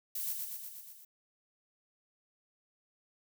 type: noise with echo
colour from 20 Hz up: violet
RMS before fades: -37 dBFS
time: 0.15-0.33 s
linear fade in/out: 5 ms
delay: 120 ms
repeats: 6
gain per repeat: -3 dB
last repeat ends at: 1.05 s
effects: none